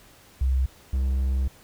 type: tone pair in turn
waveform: sine / triangle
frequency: 65.41 / 65.86 Hz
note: C2 / C2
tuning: 0 / +12 cents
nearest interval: unison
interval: 12 cents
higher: second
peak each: -19 dBFS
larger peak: neither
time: 0.41-0.66 / 0.93-1.48 s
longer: second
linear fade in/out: 5 ms
effects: pink hiss -53 dBFS RMS until 1.63 s